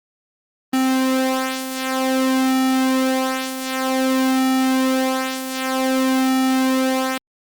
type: tone with flanger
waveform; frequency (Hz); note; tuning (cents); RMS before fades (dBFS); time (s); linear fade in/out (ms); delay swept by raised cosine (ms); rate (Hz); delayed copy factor
sawtooth; 261.6; C4; 0; -19; 0.73-7.18; 5; 1.9 to 3.8; 0.53; -0.6
effects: Opus 24 kbps